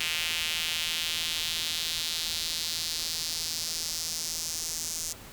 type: tone with high-pass filter sweep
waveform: square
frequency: 81.6 Hz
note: E2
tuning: 17 cents flat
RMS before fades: -32 dBFS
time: 0-5.13 s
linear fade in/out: 5 ms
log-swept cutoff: 2700 to 6300 Hz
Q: 2.3
effects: pink hiss -47 dBFS RMS until 5.32 s